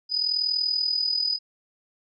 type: tone with amplitude modulation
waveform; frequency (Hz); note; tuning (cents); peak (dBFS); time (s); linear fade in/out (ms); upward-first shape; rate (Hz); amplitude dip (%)
sine; 4978; D#8; 0; -19; 0.09-1.39; 50; sine; 40.5; 70
effects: none